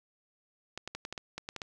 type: clicks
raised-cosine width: 0.2 ms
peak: -21 dBFS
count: 10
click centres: 0.776 / 0.876 / 0.95 / 1.051 / 1.126 / 1.178 / 1.38 / 1.489 / 1.563 / 1.618 s
effects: none